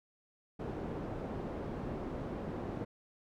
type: low-pass noise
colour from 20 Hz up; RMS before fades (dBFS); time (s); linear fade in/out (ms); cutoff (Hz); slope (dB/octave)
white; -40; 0.59-2.85; 10; 450; 12
effects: none